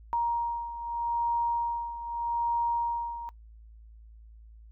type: beating tone pair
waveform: sine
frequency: 940 / 940.81 Hz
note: A#5 / A#5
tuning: +14 / +16 cents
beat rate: 0.81 Hz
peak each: -28 / -33 dBFS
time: 0.13-3.29 s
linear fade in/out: 0 ms
effects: noise-tail reverb RT60 0.1 s tail -22 dB re dry + added 55 Hz sine -48 dBFS peak until 4.71 s